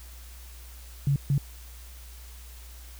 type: tone bursts at uneven times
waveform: sine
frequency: 140 Hz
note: C#3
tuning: 18 cents sharp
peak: -20 dBFS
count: 2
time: 1.07-1.16 / 1.3-1.38 s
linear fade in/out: 2 ms
effects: added 60 Hz sine -43 dBFS peak until 2.99 s + white hiss -51 dBFS RMS until 2.99 s